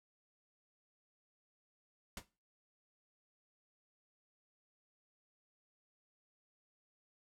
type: noise with exponential decay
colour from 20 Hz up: pink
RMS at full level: -40 dBFS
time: 2.17-2.25 s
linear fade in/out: 2 ms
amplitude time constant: 17 ms
effects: noise-tail reverb RT60 0.3 s tail -17 dB re dry + low-pass 12000 Hz 12 dB/octave